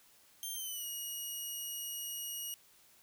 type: tone with pitch glide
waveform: 5% pulse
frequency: 3168 to 2888 Hz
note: G7 to F#7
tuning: +18 to -43 cents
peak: -31 dBFS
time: 0.43-2.54 s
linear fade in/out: 0 ms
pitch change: -161 cents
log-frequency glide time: 0.54-0.86 s
effects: white hiss -64 dBFS RMS until 3.02 s